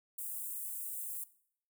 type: high-pass noise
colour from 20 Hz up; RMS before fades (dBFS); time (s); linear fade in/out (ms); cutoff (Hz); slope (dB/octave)
white; -41; 0.18-1.24; 5; 8200; 48
effects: noise-tail reverb RT60 0.6 s tail -18 dB re dry